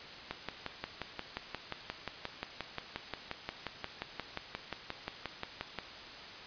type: click train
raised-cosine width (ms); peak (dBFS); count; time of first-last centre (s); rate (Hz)
0.3; -20; 32; 0.31-5.787; 5.66
effects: white hiss -47 dBFS RMS until 6.46 s + resampled to 11025 Hz